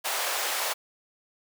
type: high-pass noise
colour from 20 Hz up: pink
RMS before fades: -29 dBFS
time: 0.04-0.74 s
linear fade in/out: 20 ms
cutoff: 580 Hz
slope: 24 dB/octave
effects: none